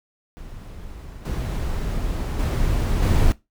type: noise with level steps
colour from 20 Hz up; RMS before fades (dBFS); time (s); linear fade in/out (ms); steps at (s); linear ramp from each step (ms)
brown; -37 / -25 / -21 / -17; 0.37-3.32; 0; 1.25 / 2.39 / 3.02; 5
effects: noise-tail reverb RT60 0.2 s tail -19 dB re dry